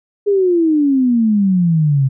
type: exponential sweep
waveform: sine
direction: down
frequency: 415.3 to 130.81 Hz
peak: -10 dBFS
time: 0.26-2.09 s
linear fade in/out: 20 ms
effects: none